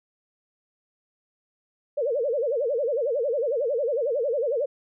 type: tone with vibrato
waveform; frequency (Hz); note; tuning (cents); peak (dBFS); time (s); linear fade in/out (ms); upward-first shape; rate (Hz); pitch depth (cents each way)
sine; 518; C5; -17; -22; 1.97-4.66; 10; sine; 11; 250
effects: none